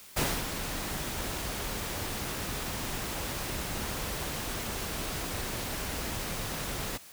pink noise with ADSR envelope, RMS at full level -27 dBFS, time 0.16-6.98 s, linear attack 12 ms, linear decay 260 ms, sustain -8 dB, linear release 14 ms, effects white hiss -51 dBFS RMS until 7.12 s

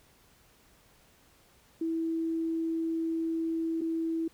sine tone with dropouts, 327 Hz, E4, 14 cents flat, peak -28 dBFS, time 1.81-4.28 s, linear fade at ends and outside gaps 5 ms, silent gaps 3.81-3.815 s, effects pink hiss -62 dBFS RMS until 4.33 s

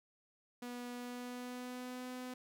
sawtooth tone with pitch glide, 244.2 to 252.2 Hz, B3 to B3, -19 to +36 cents, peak -39 dBFS, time 0.62-2.34 s, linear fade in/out 5 ms, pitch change +55 cents, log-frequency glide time 0.94-2.09 s, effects none

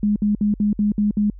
sine tone bursts, 207.7 Hz, G#3, in tune, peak -15 dBFS, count 7, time 0.03-1.3 s, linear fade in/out 2 ms, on 130 ms, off 60 ms, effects added 46 Hz sine -36 dBFS peak until 1.39 s

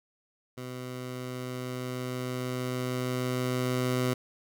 15% pulse tone with level ramp, 126.4 Hz, B2, 41 cents sharp, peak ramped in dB -31 to -19 dBFS, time 0.57-4.14 s, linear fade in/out 10 ms, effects none

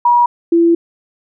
sine tone pair in turn, 961 / 337.2 Hz, B5 / E4, -48 / +39 cents, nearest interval octave + tritone, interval 1813 cents, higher first, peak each -7 dBFS, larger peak neither, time 0.05-0.26 / 0.52-0.75 s, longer second, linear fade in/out 5 ms, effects none

